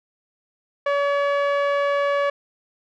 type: tone with low-pass filter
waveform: sawtooth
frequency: 568 Hz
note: C#5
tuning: 42 cents sharp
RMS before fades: -21 dBFS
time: 0.86-2.3 s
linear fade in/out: 5 ms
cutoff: 1900 Hz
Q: 0.96
effects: none